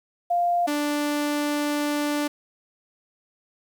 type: tone pair in turn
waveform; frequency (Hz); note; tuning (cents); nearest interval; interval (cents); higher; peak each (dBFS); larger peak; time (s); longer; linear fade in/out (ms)
sine / sawtooth; 698.5 / 293.7; F5 / D4; 0 / 0; octave + minor third; 1500; first; -19; neither; 0.3-0.67 / 0.67-2.28; second; 10
effects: 9-bit